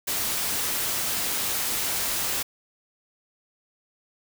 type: noise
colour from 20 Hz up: white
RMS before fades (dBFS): -27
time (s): 0.07-2.43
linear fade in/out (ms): 10
effects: none